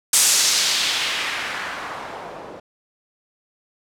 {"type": "noise with low-pass filter sweep", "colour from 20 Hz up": "blue", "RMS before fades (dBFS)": -22, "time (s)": [0.13, 2.6], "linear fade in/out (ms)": 5, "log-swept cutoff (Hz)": [8800, 520], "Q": 1.3, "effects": []}